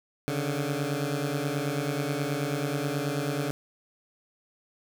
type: beating tone pair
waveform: 15% pulse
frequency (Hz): 139 / 148.3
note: C#3 / D3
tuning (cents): +5 / +17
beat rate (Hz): 9.3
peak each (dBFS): -24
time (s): 0.28-3.51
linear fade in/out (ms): 0
effects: none